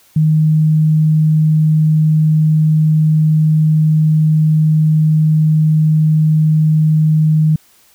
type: tone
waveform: sine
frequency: 155.56 Hz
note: D#3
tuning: in tune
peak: -8 dBFS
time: 0.16-7.56 s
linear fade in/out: 5 ms
effects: white hiss -50 dBFS RMS until 7.94 s